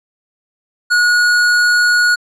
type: tone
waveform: square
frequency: 1451 Hz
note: F#6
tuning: 34 cents flat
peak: -10 dBFS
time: 0.9-2.16 s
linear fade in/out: 20 ms
effects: low-pass 8000 Hz 12 dB/octave